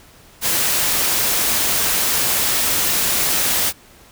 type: noise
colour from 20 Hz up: white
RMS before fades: -18 dBFS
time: 0.41-3.73 s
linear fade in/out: 50 ms
effects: pink hiss -47 dBFS RMS until 4.11 s